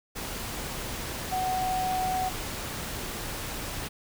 sine tone in noise, 745 Hz, F#5, 12 cents sharp, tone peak -26 dBFS, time 1.31-2.3 s, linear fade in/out 20 ms, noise pink, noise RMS -35 dBFS, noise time 0.15-3.89 s, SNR +6 dB, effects none

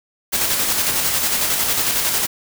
white noise with tremolo, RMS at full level -18 dBFS, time 0.32-2.27 s, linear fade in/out 20 ms, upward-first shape square, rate 11 Hz, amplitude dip 30%, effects none

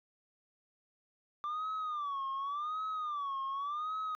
sine tone with vibrato, 1174.7 Hz, D6, in tune, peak -32 dBFS, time 1.44-4.15 s, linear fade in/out 0 ms, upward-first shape sine, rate 0.88 Hz, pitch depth 150 cents each way, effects tanh soft clip ceiling -33 dBFS

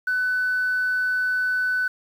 sine tone, 1500 Hz, F#6, 23 cents sharp, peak -19 dBFS, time 0.07-1.88 s, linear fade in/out 5 ms, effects tanh soft clip ceiling -16 dBFS + 8-bit

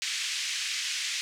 pink band-pass noise, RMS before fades -32 dBFS, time 0.02-1.21 s, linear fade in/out 0 ms, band 2100 to 7300 Hz, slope 24 dB/octave, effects none

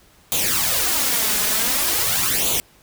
white noise with flanger, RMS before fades -20 dBFS, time 0.32-2.6 s, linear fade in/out 0 ms, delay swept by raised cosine 0.28 to 4.78 ms, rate 0.46 Hz, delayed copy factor +0.7, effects pink hiss -53 dBFS RMS until 2.82 s

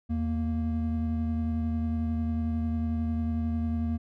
triangle tone pair together, 81 / 231.9 Hz, E2 / A#3, -30 / -9 cents, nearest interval octave + tritone, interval 1821 cents, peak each -27 dBFS, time 0.09-3.98 s, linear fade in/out 20 ms, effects none

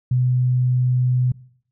sine tone, 125.8 Hz, B2, 32 cents sharp, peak -15 dBFS, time 0.11-1.32 s, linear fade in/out 5 ms, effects noise-tail reverb RT60 0.6 s tail -21 dB re dry

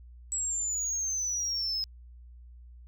sine exponential sweep, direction down, 7800 to 5100 Hz, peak -27 dBFS, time 0.32-1.84 s, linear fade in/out 0 ms, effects tanh soft clip ceiling -26 dBFS + added 60 Hz sine -47 dBFS peak until 2.87 s

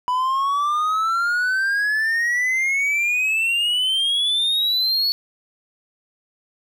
triangle exponential sweep, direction up, 987.8 to 4435 Hz, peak -16 dBFS, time 0.08-5.12 s, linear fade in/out 0 ms, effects none

